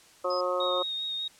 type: harmonic tone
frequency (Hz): 180.5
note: F#3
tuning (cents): -43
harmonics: 2 / 3 / 4 / 5 / 6 / 7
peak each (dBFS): -35 / -28 / -40 / -41 / -34 / -33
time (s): 0.24-0.83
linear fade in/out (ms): 10
type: tone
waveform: sine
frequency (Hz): 5050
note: D#8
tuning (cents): +25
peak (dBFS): -35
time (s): 0.3-0.41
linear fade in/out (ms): 5
type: tone with vibrato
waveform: sine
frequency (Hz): 3729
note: A#7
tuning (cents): 0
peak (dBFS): -30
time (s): 0.6-1.28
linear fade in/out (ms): 5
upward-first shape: sine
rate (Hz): 5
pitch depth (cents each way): 19
effects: white hiss -56 dBFS RMS until 1.39 s + low-pass 9000 Hz 12 dB/octave